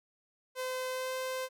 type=tone with pitch glide; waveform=sawtooth; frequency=513 to 517.5 Hz; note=C5 to C5; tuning=-34 to -19 cents; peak=-30 dBFS; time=0.55-1.49 s; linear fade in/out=50 ms; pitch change=+15 cents; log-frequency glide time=0.9-1.13 s; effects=none